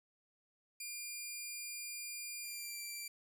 10% pulse tone with pitch glide, 2400 to 2353 Hz, D7 to D7, +37 to +3 cents, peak -34 dBFS, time 0.8-3.08 s, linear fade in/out 5 ms, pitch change -34 cents, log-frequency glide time 2.42-2.8 s, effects none

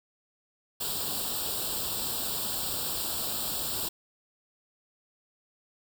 white noise with comb filter, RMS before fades -32 dBFS, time 0.8-3.89 s, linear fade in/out 10 ms, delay 0.24 ms, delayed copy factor +0.85, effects none

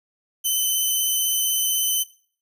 5% pulse tone with vibrato, 3043 Hz, F#7, 48 cents sharp, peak -12 dBFS, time 0.44-2.04 s, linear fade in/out 20 ms, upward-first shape square, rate 16 Hz, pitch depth 12 cents each way, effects noise-tail reverb RT60 0.5 s tail -21 dB re dry

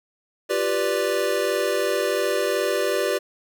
square chord, G dominant seventh, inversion third, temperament equal, 349.2 / 392 / 493.9 / 587.3 Hz, F4 / G4 / B4 / D5, 0 / 0 / 0 / 0 cents, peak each -31 / -26 / -27 / -26 dBFS, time 0.49-3.19 s, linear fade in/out 20 ms, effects none

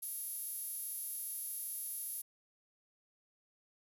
5% pulse tone with high-pass filter, 466.2 Hz, A#4, in tune, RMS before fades -42 dBFS, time 0.02-2.22 s, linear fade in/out 10 ms, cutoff 11000 Hz, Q 8.2, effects none

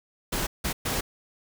pink noise bursts at uneven times, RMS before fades -28 dBFS, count 3, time 0.32-0.47 / 0.64-0.73 / 0.85-1.01 s, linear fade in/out 10 ms, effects none

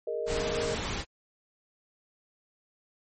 sine chord, Ab suspended second, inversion none, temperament equal, 415.3 / 466.2 / 622.3 Hz, Ab4 / Bb4 / Eb5, 0 / 0 / 0 cents, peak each -36 / -32 / -35 dBFS, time 0.07-0.75 s, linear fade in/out 5 ms
pink noise, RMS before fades -33 dBFS, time 0.26-1.05 s, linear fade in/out 50 ms
effects MP3 32 kbps

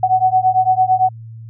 sine beating tone pair, 743 / 751.9 Hz, F#5 / F#5, +7 / +28 cents, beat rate 8.9 Hz, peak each -14 dBFS, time 0.03-1.09 s, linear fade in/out 5 ms, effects added 113 Hz sine -31 dBFS peak until 1.49 s

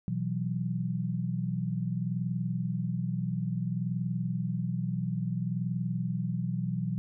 sine chord, B suspended fourth, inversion none, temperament just, 123.47 / 164.63 / 185.21 Hz, B2 / E3 / F#3, 0 / -2 / +2 cents, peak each -33 dBFS, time 0.08-6.98 s, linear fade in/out 0 ms, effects none

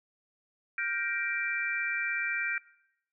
sine chord, G minor seventh, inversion third, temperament just, 1411.2 / 1568 / 1881.6 / 2352 Hz, F6 / G6 / Bb6 / D7, +18 / 0 / +16 / +2 cents, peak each -37 / -34 / -37 / -33 dBFS, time 0.78-2.58 s, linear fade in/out 2 ms, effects noise-tail reverb RT60 0.8 s tail -21 dB re dry

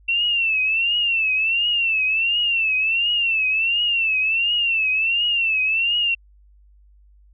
sine tone with vibrato, 2700 Hz, E7, 41 cents sharp, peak -17 dBFS, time 0.08-6.15 s, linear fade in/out 10 ms, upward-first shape triangle, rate 1.4 Hz, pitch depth 130 cents each way, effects added 50 Hz sine -49 dBFS peak until 7.33 s

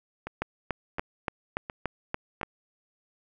two click trains, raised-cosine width 0.5 ms, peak -20 / -13 dBFS, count 4 / 8, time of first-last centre 0.27-2.413 / 0.42-2.431 s, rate 1.4 / 3.48 Hz, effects none

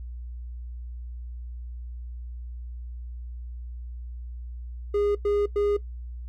triangle tone bursts, 410 Hz, G#4, 22 cents flat, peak -19 dBFS, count 3, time 4.94-5.768 s, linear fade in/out 5 ms, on 210 ms, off 99 ms, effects noise-tail reverb RT60 0.1 s tail -17 dB re dry + added 60 Hz sine -34 dBFS peak until 6.28 s

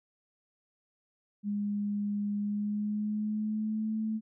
sine tone with pitch glide, 205.1 to 218.6 Hz, G#3 to A3, -21 to -11 cents, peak -29 dBFS, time 1.43-4.21 s, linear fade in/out 50 ms, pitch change +110 cents, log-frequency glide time 2.37-3.96 s, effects none

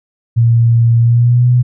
sine tone with pitch glide, 116.54 to 123.47 Hz, A#2 to B2, 0 to 0 cents, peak -6 dBFS, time 0.36-1.63 s, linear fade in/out 20 ms, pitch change +100 cents, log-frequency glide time 1-1.47 s, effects none

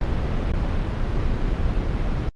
brown noise with dropouts, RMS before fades -22 dBFS, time 0.01-2.29 s, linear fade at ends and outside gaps 1 ms, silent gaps 0.519-0.536 s, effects low-pass 4000 Hz 12 dB/octave + Opus 32 kbps

